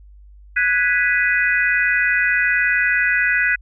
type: chord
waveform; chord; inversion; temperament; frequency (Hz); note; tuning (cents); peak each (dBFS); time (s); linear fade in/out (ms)
sine; G# minor seventh; third; equal; 1480 / 1661.2 / 1975.5 / 2489; F#6 / G#6 / B6 / D#7; 0 / 0 / 0 / 0; -19 / -21 / -19 / -23; 0.56-3.56; 10
effects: added 50 Hz sine -41 dBFS peak until 3.61 s